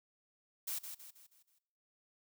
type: noise with echo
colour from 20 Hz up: blue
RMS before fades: -39 dBFS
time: 0.67-0.79 s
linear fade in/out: 10 ms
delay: 160 ms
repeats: 5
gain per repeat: -7 dB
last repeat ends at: 1.59 s
effects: noise-tail reverb RT60 0.8 s tail -20 dB re dry